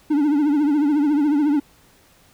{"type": "tone with vibrato", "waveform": "triangle", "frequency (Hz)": 293.7, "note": "D4", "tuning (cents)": 0, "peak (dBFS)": -13, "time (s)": [0.1, 1.6], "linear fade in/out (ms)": 10, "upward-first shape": "triangle", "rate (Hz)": 14, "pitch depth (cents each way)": 110, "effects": ["pink hiss -54 dBFS RMS until 2.33 s"]}